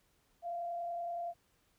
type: tone with frequency modulation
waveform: sine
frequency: 690 Hz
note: F5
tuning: 21 cents flat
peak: -36 dBFS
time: 0.42-1.34 s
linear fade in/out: 50 ms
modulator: 30.6 Hz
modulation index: 0.41
effects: pink hiss -73 dBFS RMS until 1.78 s